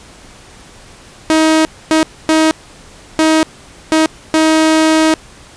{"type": "tone bursts at uneven times", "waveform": "sawtooth", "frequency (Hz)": 316.5, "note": "D#4", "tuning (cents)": 30, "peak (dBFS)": -4, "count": 6, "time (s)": [[1.3, 1.65], [1.91, 2.03], [2.29, 2.51], [3.19, 3.43], [3.92, 4.06], [4.34, 5.14]], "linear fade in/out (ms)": 0, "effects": ["pink hiss -39 dBFS RMS until 5.56 s", "resampled to 22050 Hz"]}